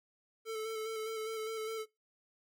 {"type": "tone with vibrato", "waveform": "square", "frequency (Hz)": 441.1, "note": "A4", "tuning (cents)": 4, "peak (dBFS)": -37, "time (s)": [0.45, 1.86], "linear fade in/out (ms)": 50, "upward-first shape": "square", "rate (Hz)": 4.9, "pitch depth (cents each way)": 21, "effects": ["noise-tail reverb RT60 0.2 s tail -21 dB re dry"]}